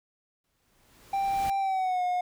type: noise with exponential growth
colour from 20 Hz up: pink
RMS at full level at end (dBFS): -38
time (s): 0.44-1.5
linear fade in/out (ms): 2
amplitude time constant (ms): 230
type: tone with pitch glide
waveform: triangle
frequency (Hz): 786 to 720.8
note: G5 to F#5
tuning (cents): +4 to -45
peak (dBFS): -23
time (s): 1.13-2.21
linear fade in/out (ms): 5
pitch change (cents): -149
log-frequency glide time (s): 1.58-2.03
effects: none